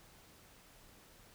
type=silence; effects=pink hiss -61 dBFS RMS until 1.34 s